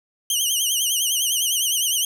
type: tone with vibrato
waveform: 15% pulse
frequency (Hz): 3028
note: F#7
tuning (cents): +39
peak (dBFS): -12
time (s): 0.3-2.05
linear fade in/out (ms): 2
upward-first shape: triangle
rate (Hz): 9.9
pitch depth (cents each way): 130
effects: none